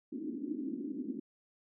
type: band-pass noise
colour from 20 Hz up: pink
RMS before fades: -39 dBFS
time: 0.12-1.2 s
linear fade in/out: 10 ms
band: 240 to 320 Hz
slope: 48 dB/octave
effects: none

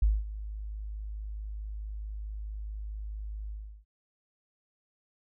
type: tone with ADSR envelope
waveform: sine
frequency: 52.3 Hz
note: G#1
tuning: 13 cents sharp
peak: -19 dBFS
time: 0.02-3.85 s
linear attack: 6 ms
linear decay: 210 ms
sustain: -16 dB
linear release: 350 ms
effects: none

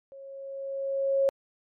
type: tone with level ramp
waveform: sine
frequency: 546 Hz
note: C#5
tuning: 26 cents flat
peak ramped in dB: -43 to -19 dBFS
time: 0.12-1.29 s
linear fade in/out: 0 ms
effects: MP3 64 kbps

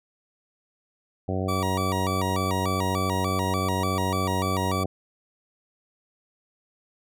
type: harmonic tone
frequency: 94 Hz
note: F#2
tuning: 28 cents sharp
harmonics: 1 / 2 / 3 / 4 / 5 / 6 / 7 / 8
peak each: -28 / -31 / -33 / -34 / -35 / -36 / -36 / -37 dBFS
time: 1.28-4.86 s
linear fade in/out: 5 ms
type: tone with vibrato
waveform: 40% pulse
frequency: 1046.5 Hz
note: C6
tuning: in tune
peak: -27 dBFS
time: 1.48-4.84 s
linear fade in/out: 10 ms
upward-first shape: square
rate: 3.4 Hz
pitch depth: 170 cents each way
effects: none

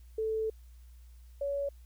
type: tone pair in turn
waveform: sine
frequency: 440 / 562.8 Hz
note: A4 / C#5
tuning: 0 / +26 cents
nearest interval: major third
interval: 426 cents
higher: second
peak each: -29 / -30 dBFS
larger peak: first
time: 0.18-0.5 / 1.41-1.69 s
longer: first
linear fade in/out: 5 ms
effects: added 60 Hz sine -50 dBFS peak until 1.85 s + white hiss -69 dBFS RMS until 1.85 s

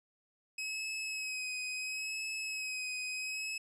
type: tone with vibrato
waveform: sawtooth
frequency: 2549 Hz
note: D#7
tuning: 41 cents sharp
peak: -33 dBFS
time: 0.58-3.58 s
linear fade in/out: 5 ms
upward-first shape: sine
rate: 0.73 Hz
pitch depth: 29 cents each way
effects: resampled to 22050 Hz

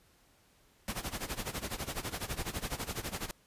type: noise with tremolo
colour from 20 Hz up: pink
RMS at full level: -35 dBFS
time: 0.88-3.31 s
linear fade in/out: 0 ms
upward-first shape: sine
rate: 12 Hz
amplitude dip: 85%
effects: pink hiss -66 dBFS RMS until 3.46 s + resampled to 32000 Hz

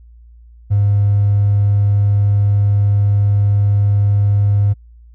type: tone with hard clipping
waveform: triangle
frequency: 101.7 Hz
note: G#2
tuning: 36 cents flat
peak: -10 dBFS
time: 0.7-4.74 s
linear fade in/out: 20 ms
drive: 3 dB
effects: added 58 Hz sine -39 dBFS peak until 5.14 s

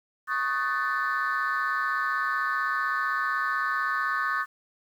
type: chord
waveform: sine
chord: D# half-diminished seventh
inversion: third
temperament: equal with one note detuned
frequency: 1108.7 / 1244.5 / 1509.3 / 1760 Hz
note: C#6 / D#6 / F#6 / A6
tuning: 0 / 0 / +34 / 0 cents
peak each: -29 dBFS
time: 0.27-4.46 s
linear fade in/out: 50 ms
effects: tanh soft clip ceiling -19 dBFS + 9-bit

